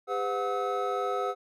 triangle tone cluster, 401.7 / 505 / 727 / 1288 Hz, G4 / B4 / F#5 / E6, +42 / +39 / -31 / -41 cents, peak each -31 dBFS, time 0.07-1.35 s, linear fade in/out 50 ms, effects none

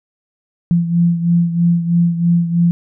sine beating tone pair, 170.5 / 173.6 Hz, F3 / F3, -41 / -10 cents, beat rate 3.1 Hz, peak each -12 / -18 dBFS, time 0.71-2.71 s, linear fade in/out 0 ms, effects none

